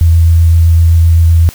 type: tone with vibrato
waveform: sine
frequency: 83 Hz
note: E2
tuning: 12 cents sharp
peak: -3 dBFS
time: 0.01-1.49 s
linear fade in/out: 0 ms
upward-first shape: triangle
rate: 7.8 Hz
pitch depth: 18 cents each way
effects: white hiss -34 dBFS RMS until 1.54 s